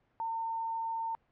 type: tone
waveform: sine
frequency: 907 Hz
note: A#5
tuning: 48 cents flat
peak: -32 dBFS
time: 0.2-1.15 s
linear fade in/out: 0 ms
effects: pink hiss -72 dBFS RMS until 1.31 s + low-pass 2000 Hz 12 dB/octave